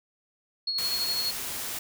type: tone with tremolo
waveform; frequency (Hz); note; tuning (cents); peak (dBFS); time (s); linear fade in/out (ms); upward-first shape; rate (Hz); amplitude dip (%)
sine; 4323; C#8; -44; -25; 0.67-1.31; 5; sine; 12; 40
type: noise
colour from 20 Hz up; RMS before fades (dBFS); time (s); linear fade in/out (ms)
white; -34; 0.78-1.79; 5
effects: none